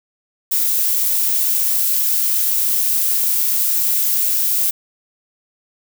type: noise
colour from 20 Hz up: violet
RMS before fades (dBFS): -17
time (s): 0.51-4.71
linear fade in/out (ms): 10
effects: none